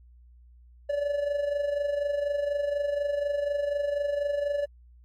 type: tone with amplitude modulation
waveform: triangle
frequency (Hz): 576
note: D5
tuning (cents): -34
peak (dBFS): -21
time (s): 0.89-4.66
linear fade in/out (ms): 10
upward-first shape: sine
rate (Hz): 24.1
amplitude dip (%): 60
effects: added 60 Hz sine -51 dBFS peak until 5.04 s + AAC 64 kbps